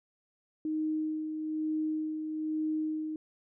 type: tone with tremolo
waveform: sine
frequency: 311.1 Hz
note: D#4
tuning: in tune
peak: -28 dBFS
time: 0.65-3.16 s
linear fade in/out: 2 ms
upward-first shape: sine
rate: 1.1 Hz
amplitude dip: 45%
effects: none